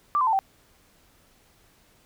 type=tone with pitch steps; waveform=sine; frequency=1174.7 / 1022.6 / 890.3 / 775 Hz; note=D6 / C6 / A5 / G5; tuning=0 / -40 / +20 / -20 cents; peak=-19 dBFS; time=0.15-0.39 s; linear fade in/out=0 ms; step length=60 ms; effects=pink hiss -60 dBFS RMS until 2.05 s